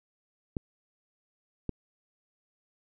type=clicks; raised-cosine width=3 ms; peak=-18 dBFS; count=2; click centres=0.568 / 1.693 s; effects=none